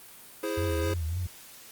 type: chord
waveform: square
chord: E augmented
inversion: none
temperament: equal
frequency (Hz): 329.6 / 415.3 / 523.3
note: E4 / G#4 / B#4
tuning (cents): 0 / 0 / 0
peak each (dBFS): -34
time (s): 0.43-0.94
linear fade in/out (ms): 5
type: tone with vibrato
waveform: sine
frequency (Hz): 84.8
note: E2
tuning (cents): +50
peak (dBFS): -28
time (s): 0.57-1.27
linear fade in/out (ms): 10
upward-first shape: triangle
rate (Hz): 3.6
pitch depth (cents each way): 160
effects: white hiss -49 dBFS RMS until 1.71 s + Opus 32 kbps